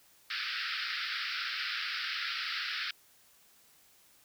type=band-pass noise; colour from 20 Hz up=pink; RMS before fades=-36 dBFS; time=0.3-2.91 s; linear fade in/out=5 ms; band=1300 to 5200 Hz; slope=96 dB/octave; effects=white hiss -63 dBFS RMS until 4.24 s